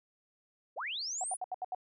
sine linear sweep, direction up, 393.9 to 10060 Hz, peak -35 dBFS, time 0.76-1.37 s, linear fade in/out 20 ms
sine tone bursts, 740 Hz, F#5, in tune, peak -33 dBFS, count 6, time 1.21-1.748 s, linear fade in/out 2 ms, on 28 ms, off 74 ms
effects none

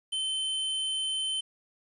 square tone, 3077 Hz, G7, 33 cents flat, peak -29 dBFS, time 0.12-1.41 s, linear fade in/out 10 ms, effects resampled to 24000 Hz + 10-bit

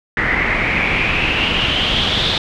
pink noise with low-pass filter sweep, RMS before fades -17 dBFS, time 0.17-2.38 s, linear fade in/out 2 ms, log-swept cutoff 1900 to 3700 Hz, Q 6.6, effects none

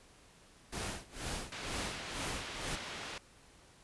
pink noise with tremolo, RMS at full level -38 dBFS, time 0.72-2.76 s, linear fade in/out 10 ms, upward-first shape sine, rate 2.1 Hz, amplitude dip 95%
white low-pass noise, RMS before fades -44 dBFS, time 1.52-3.18 s, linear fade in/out 2 ms, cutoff 3500 Hz, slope 12 dB/octave
effects pink hiss -61 dBFS RMS until 3.83 s + resampled to 24000 Hz

